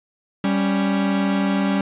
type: tone pair together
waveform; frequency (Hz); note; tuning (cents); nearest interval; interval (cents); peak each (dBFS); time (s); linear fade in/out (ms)
45% pulse; 196 / 277.2; G3 / C#4; 0 / 0; tritone; 600; -19 / -23; 0.44-1.81; 2
effects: resampled to 8000 Hz + 9-bit